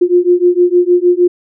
sine beating tone pair, 351.7 / 358.2 Hz, F4 / F4, +12 / +44 cents, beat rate 6.5 Hz, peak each -10 dBFS, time 0.01-1.28 s, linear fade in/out 10 ms, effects none

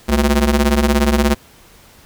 sawtooth ring-modulated tone, 143.5 Hz, D3, 40 cents flat, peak -5 dBFS, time 0.08-1.35 s, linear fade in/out 20 ms, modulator 80.2 Hz, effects pink hiss -46 dBFS RMS until 2.05 s

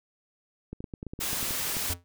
clicks, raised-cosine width 3 ms, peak -24 dBFS, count 12, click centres 0.73 / 0.805 / 0.842 / 0.938 / 1.029 / 1.067 / 1.135 / 1.191 / 1.331 / 1.429 / 1.508 / 1.768 s
white noise, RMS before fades -31 dBFS, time 1.2-1.94 s, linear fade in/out 10 ms
square tone with exponential decay, 87.31 Hz, F2, in tune, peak -27 dBFS, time 1.9-2.04 s, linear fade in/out 0 ms, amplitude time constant 30 ms
effects none

